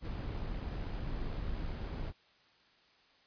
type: noise with amplitude modulation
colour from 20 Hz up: brown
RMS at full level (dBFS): -37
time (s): 0.01-2.13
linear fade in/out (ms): 50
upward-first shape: sine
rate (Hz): 71.5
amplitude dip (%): 25
effects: white hiss -66 dBFS RMS until 3.26 s + resampled to 11025 Hz